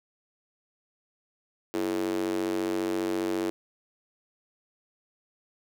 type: tone with high-pass filter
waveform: square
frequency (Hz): 47.36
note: F#1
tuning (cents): +41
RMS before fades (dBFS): -29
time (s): 1.74-3.5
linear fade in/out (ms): 0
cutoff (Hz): 350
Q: 4.9
effects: none